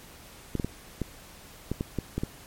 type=clicks; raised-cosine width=3 ms; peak=-15 dBFS; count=9; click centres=0.553 / 0.598 / 0.646 / 1.017 / 1.716 / 1.809 / 1.987 / 2.18 / 2.235 s; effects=pink hiss -49 dBFS RMS until 2.46 s + MP3 64 kbps